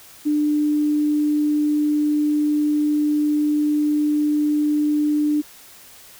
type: tone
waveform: sine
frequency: 298.2 Hz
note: D4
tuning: 27 cents sharp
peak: -16 dBFS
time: 0.25-5.42 s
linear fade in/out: 20 ms
effects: white hiss -45 dBFS RMS until 6.19 s